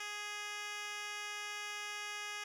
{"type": "tone with band-pass filter", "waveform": "10% pulse", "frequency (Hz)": 415.3, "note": "G#4", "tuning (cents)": 0, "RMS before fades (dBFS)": -43, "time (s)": [0, 2.44], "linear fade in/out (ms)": 5, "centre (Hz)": 3700, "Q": 0.8, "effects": []}